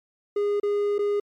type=tone with dropouts; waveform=triangle; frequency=410 Hz; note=G#4; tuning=22 cents flat; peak=-19 dBFS; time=0.36-1.2 s; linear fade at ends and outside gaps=5 ms; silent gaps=0.6-0.631 / 0.983-0.99 s; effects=MP3 96 kbps